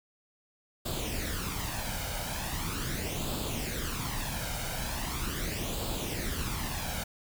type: noise with flanger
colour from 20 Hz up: pink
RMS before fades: -34 dBFS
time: 0.85-7.04 s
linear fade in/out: 10 ms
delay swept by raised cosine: 0.25 to 1.35 ms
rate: 0.4 Hz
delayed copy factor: +0.6
effects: none